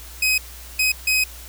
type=tone bursts at uneven times; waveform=sawtooth; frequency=2525 Hz; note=D#7; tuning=25 cents sharp; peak=-13 dBFS; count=3; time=0.22-0.38 / 0.79-0.92 / 1.07-1.24 s; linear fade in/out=5 ms; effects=added 60 Hz sine -39 dBFS peak until 1.48 s + white hiss -41 dBFS RMS until 1.48 s